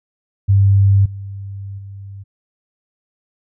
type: tone with level steps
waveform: sine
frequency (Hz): 98.7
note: G2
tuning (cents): +12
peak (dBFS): -8 / -26 / -30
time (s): 0.48-2.24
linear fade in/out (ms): 20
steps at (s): 1.05 / 1.78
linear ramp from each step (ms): 10
effects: none